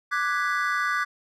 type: chord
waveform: triangle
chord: G# half-diminished seventh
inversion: second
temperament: equal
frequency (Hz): 1174.7 / 1480 / 1661.2 / 1975.5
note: D6 / F#6 / G#6 / B6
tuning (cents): 0 / 0 / 0 / 0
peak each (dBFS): -25 / -26 / -28 / -30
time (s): 0.11-1.05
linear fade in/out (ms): 20
effects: none